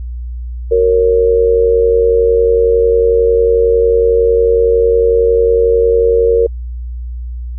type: tone with amplitude modulation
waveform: sine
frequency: 462.8 Hz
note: A#4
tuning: 13 cents flat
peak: -4 dBFS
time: 0.71-6.47 s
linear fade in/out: 10 ms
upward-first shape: sine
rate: 91 Hz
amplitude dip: 70%
effects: added 60 Hz sine -20 dBFS peak until 7.58 s